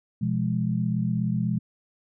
sine chord, F diminished, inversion second, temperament equal with one note detuned, 123.47 / 171.02 / 207.7 Hz, Cb3 / F3 / Ab3, 0 / -36 / 0 cents, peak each -27 dBFS, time 0.21-1.59 s, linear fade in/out 10 ms, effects none

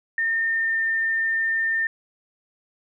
sine tone with pitch glide, 1818 to 1806.5 Hz, A#6 to A6, -44 to +45 cents, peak -20 dBFS, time 0.18-1.87 s, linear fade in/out 2 ms, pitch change -11 cents, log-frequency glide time 0.46-0.8 s, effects none

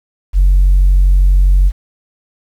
sine tone, 46.25 Hz, F#1, in tune, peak -4 dBFS, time 0.33-1.72 s, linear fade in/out 50 ms, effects tanh soft clip ceiling -3 dBFS + 7-bit

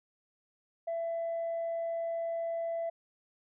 sine tone, 668 Hz, E5, 23 cents sharp, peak -30 dBFS, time 0.87-2.9 s, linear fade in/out 10 ms, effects tanh soft clip ceiling -29 dBFS

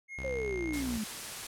triangle tone with vibrato, 2138 Hz, C7, 37 cents sharp, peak -38 dBFS, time 0.08-0.83 s, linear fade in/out 50 ms, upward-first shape square, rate 3.4 Hz, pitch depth 10 cents each way
sawtooth tone with pitch glide, 65.41 to 60.33 Hz, C2 to B1, 0 to -40 cents, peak -35 dBFS, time 0.18-0.98 s, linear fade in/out 5 ms, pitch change -140 cents, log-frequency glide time 0.46-0.55 s
sine exponential sweep, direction down, 548 to 207.7 Hz, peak -32 dBFS, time 0.24-1.04 s, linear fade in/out 5 ms
white noise, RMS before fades -40 dBFS, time 0.73-1.47 s, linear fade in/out 5 ms
effects low-pass 11000 Hz 12 dB/octave

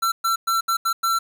square tone bursts at uneven times, 1348 Hz, E6, 38 cents sharp, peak -19 dBFS, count 6, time 0.02-0.12 / 0.24-0.36 / 0.47-0.61 / 0.68-0.77 / 0.85-0.93 / 1.03-1.19 s, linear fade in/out 10 ms, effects 8-bit

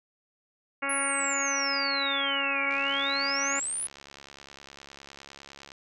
harmonic tone, 277.2 Hz, C#4, in tune, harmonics 1 / 2 / 3 / 4 / 5 / 6 / 7 / 8 / 9 / 10, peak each -39 / -37 / -39 / -36 / -34 / -37 / -38 / -33 / -43 / -41 dBFS, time 0.82-3.6 s, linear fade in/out 10 ms
sine exponential two-way sweep, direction down then up, 10548 to 2217 to 10548 Hz, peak -29 dBFS, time 0.89-3.87 s, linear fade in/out 5 ms, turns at 2.68 s
click train, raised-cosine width 0.2 ms, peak -28 dBFS, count 211, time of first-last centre 2.71-5.719 s, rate 69.8 Hz
effects none

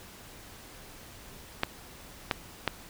clicks, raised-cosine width 0.3 ms, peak -9 dBFS, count 3, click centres 1.634 / 2.312 / 2.677 s, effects pink hiss -49 dBFS RMS until 2.89 s

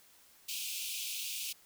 pink high-pass noise, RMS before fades -39 dBFS, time 0.48-1.53 s, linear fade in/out 10 ms, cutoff 2400 Hz, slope 96 dB/octave, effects white hiss -62 dBFS RMS until 1.65 s

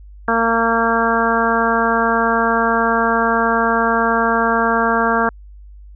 harmonic tone, 229.2 Hz, A#3, 29 cents flat, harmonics 1 / 2 / 3 / 4 / 5 / 6 / 7, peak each -21 / -21 / -21 / -21 / -21 / -21 / -21 dBFS, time 0.28-5.29 s, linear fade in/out 2 ms, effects added 50 Hz sine -36 dBFS peak until 5.95 s

